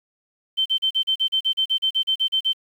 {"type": "tone bursts", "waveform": "sine", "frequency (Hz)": 3100, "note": "G7", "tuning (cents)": -20, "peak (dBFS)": -17, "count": 16, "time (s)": [0.57, 2.533], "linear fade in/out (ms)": 20, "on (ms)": 88, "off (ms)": 37, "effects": ["8-bit"]}